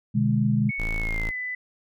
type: chord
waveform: sine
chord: G# diminished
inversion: first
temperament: just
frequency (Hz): 124.59 / 149.51 / 207.7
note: B2 / D3 / G#3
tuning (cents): +16 / +31 / 0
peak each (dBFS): -23 / -26 / -22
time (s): 0.14-0.71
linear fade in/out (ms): 20
type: tone with pitch glide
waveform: sine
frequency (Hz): 2217 to 1998.1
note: C#7 to B6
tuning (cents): 0 to +20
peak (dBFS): -28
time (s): 0.69-1.55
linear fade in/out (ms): 5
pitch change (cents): -180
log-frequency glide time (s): 0.98-1.36
type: tone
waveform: square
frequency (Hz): 27.5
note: A0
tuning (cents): 0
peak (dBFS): -27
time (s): 0.78-1.31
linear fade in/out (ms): 20
effects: none